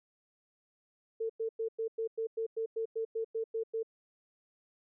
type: tone bursts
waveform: sine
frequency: 449.1 Hz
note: A4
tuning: 35 cents sharp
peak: -31 dBFS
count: 14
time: 1.2-3.831 s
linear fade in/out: 10 ms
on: 96 ms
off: 99 ms
effects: none